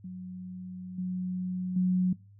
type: tone with level steps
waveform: sine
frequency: 183 Hz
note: F#3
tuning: 19 cents flat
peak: -37 / -29 / -22 dBFS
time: 0.04-2.13 s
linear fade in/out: 5 ms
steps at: 0.98 / 1.76 s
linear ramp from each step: 5 ms
effects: noise-tail reverb RT60 0.3 s tail -23 dB re dry + added 101 Hz sine -52 dBFS peak until 2.39 s